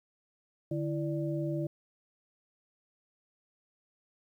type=tone cluster; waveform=sine; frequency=147.9 / 331.7 / 588 Hz; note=D3 / E4 / D5; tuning=+13 / +11 / +2 cents; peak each=-33 / -34 / -38 dBFS; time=0.71-1.67 s; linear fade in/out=5 ms; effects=11-bit